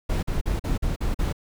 brown noise bursts, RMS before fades -24 dBFS, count 7, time 0.09-1.328 s, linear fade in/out 10 ms, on 140 ms, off 43 ms, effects none

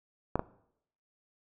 clicks, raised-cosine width 1 ms, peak -13 / -15 dBFS, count 2, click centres 0.356 / 0.394 s, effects noise-tail reverb RT60 0.7 s tail -19 dB re dry

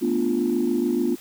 sine chord, B half-diminished seventh, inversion third, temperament equal, 220 / 246.9 / 293.7 / 349.2 Hz, A3 / B3 / D4 / F4, 0 / 0 / 0 / 0 cents, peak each -28 / -23 / -26 / -23 dBFS, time 0.01-1.16 s, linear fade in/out 20 ms, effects tanh soft clip ceiling -12 dBFS + white hiss -46 dBFS RMS until 1.2 s

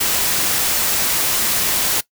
white noise, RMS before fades -18 dBFS, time 0-2.01 s, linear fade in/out 10 ms, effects noise-tail reverb RT60 0.1 s tail -19 dB re dry

